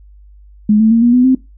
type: tone with pitch steps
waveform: sine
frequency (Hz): 211.2 / 220.2 / 229.5 / 239.3 / 249.4 / 260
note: G#3 / A3 / A#3 / A#3 / B3 / C4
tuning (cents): +29 / +2 / -27 / +46 / +17 / -11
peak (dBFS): -6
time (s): 0.69-1.35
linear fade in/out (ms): 5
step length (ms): 110
effects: noise-tail reverb RT60 0.2 s tail -19 dB re dry + added 50 Hz sine -38 dBFS peak until 1.57 s